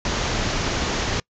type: low-pass noise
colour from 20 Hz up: pink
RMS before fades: -24 dBFS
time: 0.05-1.2 s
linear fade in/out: 2 ms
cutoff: 7000 Hz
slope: 96 dB/octave
effects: noise-tail reverb RT60 0.1 s tail -26 dB re dry